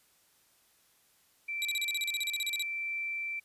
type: tone with tremolo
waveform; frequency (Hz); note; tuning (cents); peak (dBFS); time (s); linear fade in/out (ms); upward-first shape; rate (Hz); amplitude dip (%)
sine; 2340; D7; -7; -32; 1.48-3.4; 10; triangle; 0.84; 25
type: tone bursts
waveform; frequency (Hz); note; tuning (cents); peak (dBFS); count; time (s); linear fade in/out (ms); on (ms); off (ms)
sawtooth; 3860; B7; -40; -28; 16; 1.62-2.624; 0; 29; 36
effects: white hiss -67 dBFS RMS until 3.44 s + resampled to 32000 Hz